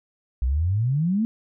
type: exponential sweep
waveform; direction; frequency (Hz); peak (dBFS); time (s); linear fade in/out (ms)
sine; up; 58.8 to 233.1; -19; 0.42-1.25; 0
effects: none